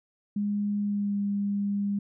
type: tone with pitch glide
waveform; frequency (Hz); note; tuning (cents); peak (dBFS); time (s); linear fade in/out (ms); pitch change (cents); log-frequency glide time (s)
sine; 205.2 to 201.8; G#3 to G#3; -21 to -49; -25; 0.36-1.99; 5; -28; 0.8-1.19
effects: none